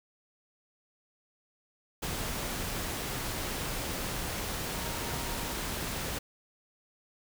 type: tone in noise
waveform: sine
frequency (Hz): 932.3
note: A#5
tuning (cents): 0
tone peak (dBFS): -45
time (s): 4.74-5.54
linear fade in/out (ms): 10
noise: pink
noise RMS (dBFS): -35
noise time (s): 2.02-6.19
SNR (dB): -13
effects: none